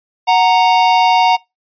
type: tone pair together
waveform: square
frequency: 738 / 929.8 Hz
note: F#5 / A#5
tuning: -5 / -5 cents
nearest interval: major third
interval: 400 cents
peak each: -12 dBFS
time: 0.27-1.37 s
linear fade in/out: 20 ms
effects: noise-tail reverb RT60 0.2 s tail -24 dB re dry + resampled to 11025 Hz